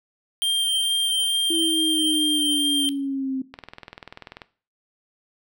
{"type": "tone with vibrato", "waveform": "square", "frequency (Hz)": 3168, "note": "G7", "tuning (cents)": 18, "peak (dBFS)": -20, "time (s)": [0.42, 2.89], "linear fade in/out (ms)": 0, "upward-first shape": "sine", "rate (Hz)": 2.3, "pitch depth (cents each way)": 12}
{"type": "linear sweep", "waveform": "sine", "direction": "down", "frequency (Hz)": [331.1, 261.6], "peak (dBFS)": -23, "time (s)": [1.5, 3.42], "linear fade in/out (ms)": 5}
{"type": "click train", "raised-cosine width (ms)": 0.3, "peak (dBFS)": -21, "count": 19, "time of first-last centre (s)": [3.54, 4.418], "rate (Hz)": 20.5}
{"effects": ["noise-tail reverb RT60 0.4 s tail -17 dB re dry"]}